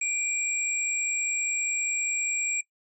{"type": "tone pair together", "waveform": "sine", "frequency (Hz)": [2370, 7625], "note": ["D7", "A#8"], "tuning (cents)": [15, 38], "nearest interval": "octave + minor sixth", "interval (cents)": 2023, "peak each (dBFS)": [-28, -28], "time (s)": [0.01, 2.61], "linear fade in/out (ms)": 5, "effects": ["noise-tail reverb RT60 0.1 s tail -20 dB re dry"]}